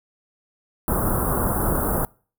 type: band-stop noise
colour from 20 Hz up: pink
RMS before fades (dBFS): -22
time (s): 0.88-2.05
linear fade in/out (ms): 0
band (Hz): 1400 to 9800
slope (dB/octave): 48
effects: noise-tail reverb RT60 0.4 s tail -24 dB re dry